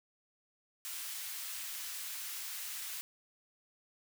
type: high-pass noise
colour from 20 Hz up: white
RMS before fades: -42 dBFS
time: 0.85-3.01 s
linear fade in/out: 0 ms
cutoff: 1400 Hz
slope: 12 dB/octave
effects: none